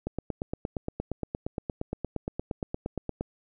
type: click train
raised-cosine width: 2 ms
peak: -17 dBFS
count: 28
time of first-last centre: 0.07-3.21 s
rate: 8.6 Hz
effects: none